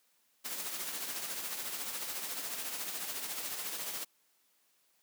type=noise with tremolo; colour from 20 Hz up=white; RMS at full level=-37 dBFS; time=0.44-4.05 s; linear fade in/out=20 ms; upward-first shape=triangle; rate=14 Hz; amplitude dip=50%; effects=white hiss -72 dBFS RMS until 5.02 s + high-pass 200 Hz 12 dB/octave